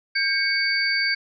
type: tone cluster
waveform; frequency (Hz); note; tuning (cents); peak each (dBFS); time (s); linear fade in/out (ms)
sine; 1599 / 2224 / 4610; G6 / C#7 / D8; +34 / +5 / -33; -24; 0.15-1.15; 10
effects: none